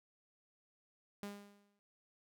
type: tone with exponential decay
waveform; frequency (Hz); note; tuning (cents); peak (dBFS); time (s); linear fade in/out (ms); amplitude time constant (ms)
sawtooth; 202.9; G#3; -40; -37; 1.23-1.79; 0; 120
effects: none